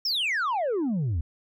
sine exponential sweep, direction down, 5600 to 73.42 Hz, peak -21 dBFS, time 0.05-1.21 s, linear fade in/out 5 ms, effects tanh soft clip ceiling -23 dBFS

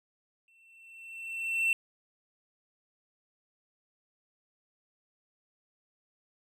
triangle tone with exponential growth, 2693 Hz, E7, 36 cents sharp, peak -21 dBFS, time 0.48-1.73 s, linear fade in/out 1 ms, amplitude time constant 270 ms, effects none

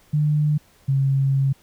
sine tone pair in turn, 150 / 136.27 Hz, D3 / C#3, +37 / -29 cents, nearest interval major second, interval 166 cents, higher first, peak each -16 dBFS, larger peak neither, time 0.13-0.58 / 0.88-1.53 s, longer second, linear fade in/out 10 ms, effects pink hiss -56 dBFS RMS until 1.62 s

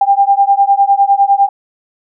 sine beating tone pair, 791 / 800.9 Hz, G5 / G5, +15 / +37 cents, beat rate 9.9 Hz, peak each -10 dBFS, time 0.01-1.49 s, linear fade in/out 5 ms, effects none

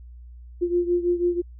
sine beating tone pair, 349.2 / 355.3 Hz, F4 / F4, 0 / +30 cents, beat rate 6.1 Hz, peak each -21 / -25 dBFS, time 0.61-1.42 s, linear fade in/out 20 ms, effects added 60 Hz sine -40 dBFS peak until 1.59 s

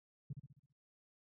sine tone with echo, 139.4 Hz, C#3, 10 cents sharp, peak -38 dBFS, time 0.3-0.33 s, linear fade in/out 5 ms, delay 66 ms, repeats 6, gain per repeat -6 dB, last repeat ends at 0.726 s, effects tanh soft clip ceiling -35 dBFS + high-pass 60 Hz 12 dB/octave

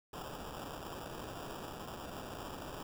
violet noise with sample-and-hold, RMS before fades -45 dBFS, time 0.13-2.83 s, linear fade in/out 5 ms, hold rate 2100 Hz, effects none

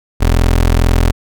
25% pulse tone, 42.23 Hz, E1, 43 cents sharp, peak -5 dBFS, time 0.2-1.12 s, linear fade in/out 20 ms, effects none

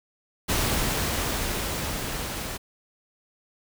pink noise with level ramp, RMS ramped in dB -24 to -33 dBFS, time 0.48-2.58 s, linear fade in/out 20 ms, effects none

